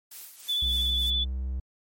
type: noise with tremolo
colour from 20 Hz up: blue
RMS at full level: -41 dBFS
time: 0.11-1.1 s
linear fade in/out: 5 ms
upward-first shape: sine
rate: 3.3 Hz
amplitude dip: 60%
type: tone with vibrato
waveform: sine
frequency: 3472 Hz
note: A7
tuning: 24 cents flat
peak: -24 dBFS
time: 0.48-1.25 s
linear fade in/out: 20 ms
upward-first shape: triangle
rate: 12 Hz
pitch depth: 20 cents each way
type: tone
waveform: triangle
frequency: 64.5 Hz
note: C2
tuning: 24 cents flat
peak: -26 dBFS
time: 0.62-1.6 s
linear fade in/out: 5 ms
effects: MP3 64 kbps